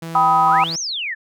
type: tone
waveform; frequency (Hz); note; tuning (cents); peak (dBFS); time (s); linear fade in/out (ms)
sawtooth; 164.81; E3; 0; -24; 0.02-0.76; 5
type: chord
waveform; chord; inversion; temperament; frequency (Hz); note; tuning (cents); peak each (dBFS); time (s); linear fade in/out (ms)
sine; G augmented; none; equal with one note detuned; 784 / 987.8 / 1261.2; G5 / B5 / D#6; 0 / 0 / +23; -16; 0.15-0.64; 2
type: exponential two-way sweep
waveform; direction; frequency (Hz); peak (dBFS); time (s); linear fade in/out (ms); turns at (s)
sine; up then down; 961 to 6590 to 1692; -22; 0.46-1.15; 20; 0.79
effects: none